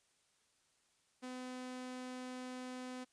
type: tone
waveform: sawtooth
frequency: 253.4 Hz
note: B3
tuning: 45 cents sharp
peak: -40 dBFS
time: 1.22-3.05 s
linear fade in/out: 20 ms
effects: white hiss -75 dBFS RMS until 3.12 s + resampled to 22050 Hz